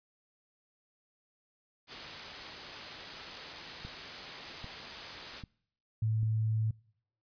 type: noise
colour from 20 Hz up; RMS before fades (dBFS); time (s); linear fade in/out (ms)
white; -42; 1.87-5.44; 50
type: click train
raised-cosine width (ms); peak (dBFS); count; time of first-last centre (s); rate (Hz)
5; -31; 4; 3.85-6.231; 1.26
type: tone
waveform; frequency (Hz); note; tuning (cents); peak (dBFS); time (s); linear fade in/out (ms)
sine; 110; A2; 0; -27; 6.02-6.71; 5
effects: noise-tail reverb RT60 0.7 s tail -26 dB re dry + resampled to 11025 Hz